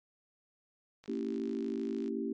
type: click train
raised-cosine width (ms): 0.2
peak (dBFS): -37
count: 56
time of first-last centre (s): 1.04-2.08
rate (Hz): 52.9
type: chord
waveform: sine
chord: A# diminished seventh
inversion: none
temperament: equal with one note detuned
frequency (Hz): 229.5 / 277.2 / 329.6 / 392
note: A#3 / C#4 / E4 / G4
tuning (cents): -27 / 0 / 0 / 0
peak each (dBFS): -37 / -38 / -40 / -38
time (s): 1.08-2.33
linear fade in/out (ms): 5
effects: MP3 64 kbps